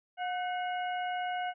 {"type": "harmonic tone with a mistuned harmonic", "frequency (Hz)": 723, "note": "F#5", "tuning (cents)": -40, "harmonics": [1, 2, 3, 4], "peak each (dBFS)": [-32, -40, -45, -45], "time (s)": [0.17, 1.54], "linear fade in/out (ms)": 50, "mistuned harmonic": 2, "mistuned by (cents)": 73, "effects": []}